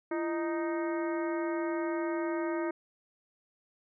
harmonic tone with a mistuned harmonic, 311.1 Hz, D#4, in tune, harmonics 1 / 2 / 3 / 4 / 5 / 6 / 7, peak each -31 / -37 / -41 / -43 / -45 / -47 / -48 dBFS, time 0.11-2.71 s, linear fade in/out 5 ms, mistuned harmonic 1, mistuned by +140 cents, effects none

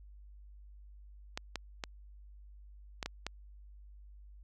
clicks, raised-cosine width 0.2 ms, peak -19 dBFS, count 6, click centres 1.375 / 1.557 / 1.838 / 3.028 / 3.06 / 3.266 s, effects added 50 Hz sine -51 dBFS peak until 4.43 s

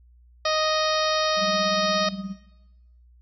harmonic tone, 622.3 Hz, D#5, in tune, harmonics 1 / 2 / 3 / 4 / 5 / 6 / 7 / 8 / 9, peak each -24 / -26 / -32 / -34 / -36 / -32 / -33 / -32 / -35 dBFS, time 0.45-2.09 s, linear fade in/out 5 ms
sine tone with tremolo, 193.8 Hz, G3, 20 cents flat, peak -27 dBFS, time 1.36-2.36 s, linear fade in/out 50 ms, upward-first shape sine, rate 17 Hz, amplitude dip 85%
effects noise-tail reverb RT60 1.0 s tail -17 dB re dry + added 60 Hz sine -51 dBFS peak until 3.21 s

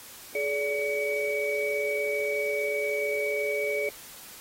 sine tone cluster, 423.4 / 576 / 2263 Hz, G#4 / D5 / C#7, +33 / -34 / +35 cents, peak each -30 dBFS, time 0.35-3.89 s, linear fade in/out 2 ms, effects white hiss -46 dBFS RMS until 4.4 s + AAC 48 kbps

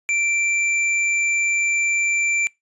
square tone, 2349 Hz, D7, in tune, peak -19 dBFS, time 0.09-2.47 s, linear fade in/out 0 ms, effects noise-tail reverb RT60 0.2 s tail -24 dB re dry + resampled to 24000 Hz

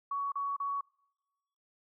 sine tone bursts, 1122 Hz, C#6, 21 cents sharp, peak -31 dBFS, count 3, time 0.11-0.81 s, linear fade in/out 5 ms, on 210 ms, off 35 ms, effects noise-tail reverb RT60 1.0 s tail -26 dB re dry

